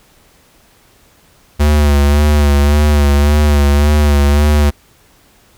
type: tone with vibrato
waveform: square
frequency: 73 Hz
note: D2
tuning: 10 cents flat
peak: -8 dBFS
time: 1.59-4.71 s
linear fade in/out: 20 ms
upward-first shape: sine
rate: 1.8 Hz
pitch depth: 44 cents each way
effects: pink hiss -49 dBFS RMS until 5.57 s